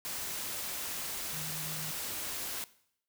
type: tone in noise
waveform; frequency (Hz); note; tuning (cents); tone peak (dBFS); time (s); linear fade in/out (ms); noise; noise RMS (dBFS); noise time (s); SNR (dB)
sine; 155.6; D#3; 0; -43; 1.33-1.91; 0; white; -38; 0.05-2.64; -8
effects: noise-tail reverb RT60 0.7 s tail -19 dB re dry